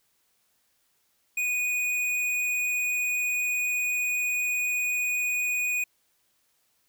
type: tone with hard clipping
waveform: triangle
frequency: 2473 Hz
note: D#7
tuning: 11 cents flat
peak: -26 dBFS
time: 1.37-5.84 s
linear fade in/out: 5 ms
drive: 17 dB
effects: white hiss -70 dBFS RMS until 6.88 s